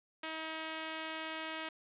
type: tone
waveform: 5% pulse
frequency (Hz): 318.3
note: D#4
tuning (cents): +39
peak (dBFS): -27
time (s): 0.23-1.69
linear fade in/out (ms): 5
effects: resampled to 8000 Hz + 10-bit